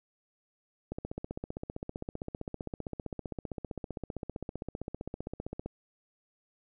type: click train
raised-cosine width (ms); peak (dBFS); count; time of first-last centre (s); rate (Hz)
2; -23; 74; 0.92-5.66; 15.4
effects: none